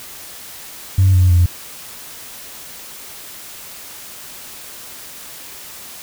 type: tone with pitch steps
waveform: sine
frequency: 94.8 / 91.1 / 87.54 Hz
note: F#2 / F#2 / F2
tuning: +43 / -26 / +5 cents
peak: -7 dBFS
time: 0.98-1.46 s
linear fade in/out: 5 ms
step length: 160 ms
effects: tanh soft clip ceiling -5 dBFS + white hiss -35 dBFS RMS until 6.02 s